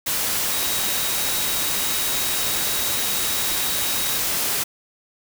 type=tone in noise; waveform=sine; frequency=3811 Hz; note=A#7; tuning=38 cents sharp; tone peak=-31 dBFS; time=0.51-4.18 s; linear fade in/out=10 ms; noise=white; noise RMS=-23 dBFS; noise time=0.06-4.64 s; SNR=-11 dB; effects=none